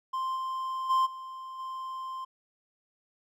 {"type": "tone with level steps", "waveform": "triangle", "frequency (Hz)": 1046.5, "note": "C6", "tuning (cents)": 0, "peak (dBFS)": [-27, -29, -20, -37, -33], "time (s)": [0.13, 2.25], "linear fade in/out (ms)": 10, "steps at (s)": [0.35, 0.89, 1.05, 1.58], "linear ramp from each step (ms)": 20, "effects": []}